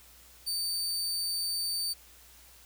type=tone; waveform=sawtooth; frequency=4587 Hz; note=D8; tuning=42 cents flat; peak=-27 dBFS; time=0.46-1.94 s; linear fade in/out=20 ms; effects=added 60 Hz sine -60 dBFS peak until 2.65 s + white hiss -56 dBFS RMS until 2.65 s